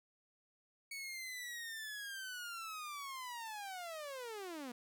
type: linear sweep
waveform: sawtooth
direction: down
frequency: 2236 to 233.1 Hz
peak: -40 dBFS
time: 0.91-4.72 s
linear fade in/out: 5 ms
effects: none